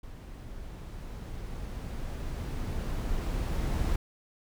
brown noise with level ramp, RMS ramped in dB -44 to -28 dBFS, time 0.03-3.96 s, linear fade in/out 5 ms, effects none

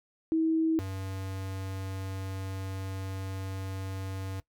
sine / square tone pair in turn, 321.9 / 95.7 Hz, E4 / G2, -41 / -41 cents, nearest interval octave + major sixth, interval 2100 cents, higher first, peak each -23 / -35 dBFS, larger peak first, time 0.32-0.79 / 0.79-4.4 s, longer second, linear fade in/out 0 ms, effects noise-tail reverb RT60 0.1 s tail -20 dB re dry

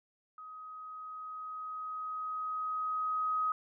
sine tone with level ramp, 1260 Hz, D#6, 21 cents sharp, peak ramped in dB -45 to -28 dBFS, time 0.38-3.52 s, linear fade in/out 2 ms, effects none

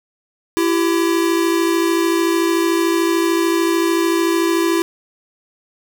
square tone pair together, 335.5 / 389 Hz, E4 / G4, +31 / -13 cents, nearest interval minor third, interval 256 cents, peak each -16 / -21 dBFS, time 0.57-4.82 s, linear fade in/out 0 ms, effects none

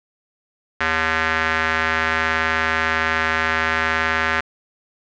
square tone with band-pass filter, 80.3 Hz, E2, 45 cents flat, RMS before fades -20 dBFS, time 0.8-4.41 s, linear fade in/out 10 ms, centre 1700 Hz, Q 2.5, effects resampled to 16000 Hz + 7-bit

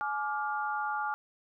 sine chord, D diminished, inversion second, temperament just, 845.8 / 1174.7 / 1409.6 Hz, Ab5 / D6 / F6, +31 / 0 / +16 cents, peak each -33 / -36 / -35 dBFS, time 0.01-1.14 s, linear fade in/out 0 ms, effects none

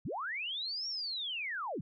sine linear two-way sweep, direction up then down, 77.78 to 5620 to 105.1 Hz, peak -35 dBFS, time 0.05-1.81 s, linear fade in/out 5 ms, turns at 0.88 s, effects none

